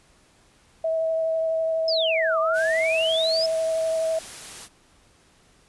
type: tone with vibrato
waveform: sine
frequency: 647 Hz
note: E5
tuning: 32 cents flat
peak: -21 dBFS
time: 0.84-4.19 s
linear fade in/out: 5 ms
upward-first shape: triangle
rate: 12 Hz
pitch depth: 13 cents each way
type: exponential two-way sweep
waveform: sine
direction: down then up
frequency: 5240 to 1159 to 5240 Hz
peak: -23 dBFS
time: 1.88-3.46 s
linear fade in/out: 2 ms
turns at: 2.39 s
type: noise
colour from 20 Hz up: white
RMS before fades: -39 dBFS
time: 2.53-4.69 s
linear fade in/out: 50 ms
effects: pink hiss -58 dBFS RMS until 5.68 s + resampled to 24000 Hz